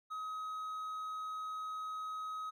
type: tone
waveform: triangle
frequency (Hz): 1268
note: D#6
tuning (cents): +32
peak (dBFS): -37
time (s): 0.1-2.51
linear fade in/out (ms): 20
effects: none